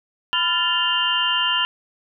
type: tone cluster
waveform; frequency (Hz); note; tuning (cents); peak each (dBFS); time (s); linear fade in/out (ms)
sine; 1003 / 1391 / 1753 / 2814 / 3099; B5 / F6 / A6 / F7 / G7; +26 / -7 / -7 / +12 / -21; -25 / -26 / -28 / -21 / -24; 0.33-1.65; 0
effects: none